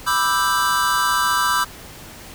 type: chord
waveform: square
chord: E minor seventh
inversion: second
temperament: equal with one note detuned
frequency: 987.8 / 1183.5 / 1318.5 / 1568 Hz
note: B5 / D6 / E6 / G6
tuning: 0 / +13 / 0 / 0 cents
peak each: -23 dBFS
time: 0.06-1.65 s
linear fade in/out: 20 ms
effects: pink hiss -39 dBFS RMS until 2.34 s